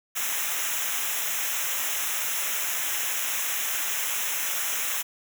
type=noise with comb filter; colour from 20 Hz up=white; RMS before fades=-28 dBFS; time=0.15-5.03 s; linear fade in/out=20 ms; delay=0.22 ms; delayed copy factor=-0.95; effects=none